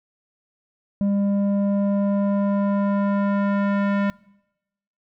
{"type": "tone with low-pass filter sweep", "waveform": "square", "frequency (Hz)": 200.5, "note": "G3", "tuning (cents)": 39, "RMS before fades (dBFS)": -21, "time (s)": [1.01, 4.1], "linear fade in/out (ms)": 0, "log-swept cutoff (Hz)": [410, 1900], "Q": 1.3, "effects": ["noise-tail reverb RT60 0.9 s tail -23 dB re dry"]}